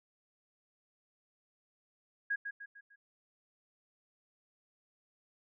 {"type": "tone with echo", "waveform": "sine", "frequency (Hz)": 1645, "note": "G#6", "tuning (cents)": -17, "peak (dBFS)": -30, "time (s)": [2.3, 2.36], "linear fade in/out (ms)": 10, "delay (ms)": 150, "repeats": 4, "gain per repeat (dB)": -7, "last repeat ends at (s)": 2.96, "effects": []}